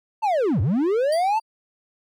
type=linear two-way sweep; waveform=triangle; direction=down then up; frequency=912 to 82.41 to 912 Hz; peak=-16 dBFS; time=0.22-1.4 s; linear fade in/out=20 ms; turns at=0.61 s
type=tone with exponential decay; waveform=30% pulse; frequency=4699 Hz; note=D8; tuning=in tune; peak=-26 dBFS; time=1.12-1.42 s; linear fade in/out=5 ms; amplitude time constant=64 ms
effects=none